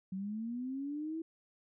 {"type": "linear sweep", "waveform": "sine", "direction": "up", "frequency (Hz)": [185, 329.6], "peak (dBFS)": -36, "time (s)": [0.12, 1.22], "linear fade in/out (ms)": 5, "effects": []}